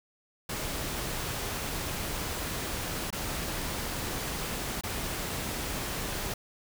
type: noise with dropouts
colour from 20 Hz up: pink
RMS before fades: -34 dBFS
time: 0.49-6.34 s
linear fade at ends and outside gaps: 5 ms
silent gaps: 3.105-3.126 / 4.811-4.835 s
effects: none